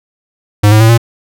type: tone with pitch steps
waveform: square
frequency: 103.83 / 107.93 / 112.19 / 116.61 Hz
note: G#2 / A2 / A2 / A#2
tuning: 0 / -33 / +34 / +1 cents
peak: -4 dBFS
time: 0.63-0.978 s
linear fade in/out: 10 ms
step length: 87 ms
effects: none